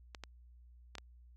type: clicks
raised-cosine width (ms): 0.2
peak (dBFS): -27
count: 4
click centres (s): 0.148 / 0.237 / 0.953 / 0.983
effects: added 60 Hz sine -56 dBFS peak until 1.36 s